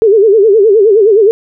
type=tone with vibrato; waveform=sine; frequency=419.9 Hz; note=G#4; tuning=19 cents sharp; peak=-3 dBFS; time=0.02-1.31 s; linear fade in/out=0 ms; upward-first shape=sine; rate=9.6 Hz; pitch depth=150 cents each way; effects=none